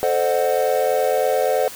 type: chord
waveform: triangle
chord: A diminished seventh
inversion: none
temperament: equal with one note detuned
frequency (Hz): 440 / 523.3 / 612.3 / 740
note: A4 / C5 / Eb5 / Gb5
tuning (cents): 0 / 0 / -28 / 0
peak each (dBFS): -21 / -18 / -21 / -21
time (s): 0.03-1.68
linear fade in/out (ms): 0
effects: white hiss -36 dBFS RMS until 1.75 s